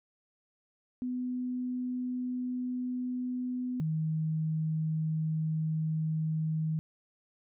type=tone pair in turn; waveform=sine; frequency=250.3 / 157.68 Hz; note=B3 / D#3; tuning=+23 / +23 cents; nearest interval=minor sixth; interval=800 cents; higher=first; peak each=-31 / -28 dBFS; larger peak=second; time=1.02-3.8 / 3.8-6.79 s; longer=second; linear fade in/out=0 ms; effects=none